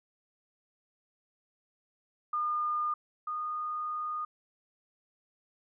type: tone pair in turn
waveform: sine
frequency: 1214 / 1228.1 Hz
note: D#6 / D#6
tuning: -43 / -23 cents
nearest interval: unison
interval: 20 cents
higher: second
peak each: -28 / -32 dBFS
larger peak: first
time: 2.33-2.94 / 3.27-4.25 s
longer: second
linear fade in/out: 5 ms
effects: none